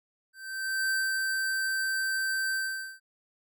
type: tone with ADSR envelope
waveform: square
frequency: 1554 Hz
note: G6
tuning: 16 cents flat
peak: -26 dBFS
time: 0.33-3 s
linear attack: 570 ms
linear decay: 230 ms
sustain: -2 dB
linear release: 450 ms
effects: none